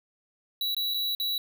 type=tone with dropouts; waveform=square; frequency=3922 Hz; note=B7; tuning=13 cents flat; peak=-27 dBFS; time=0.61-1.38 s; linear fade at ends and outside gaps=2 ms; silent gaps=0.747-0.766 / 0.939-0.943 / 1.15-1.199 s; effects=none